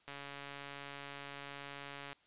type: click train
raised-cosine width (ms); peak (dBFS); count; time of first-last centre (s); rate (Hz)
0.3; -30; 290; 0.08-2.13; 141
effects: white hiss -69 dBFS RMS until 2.26 s + resampled to 8000 Hz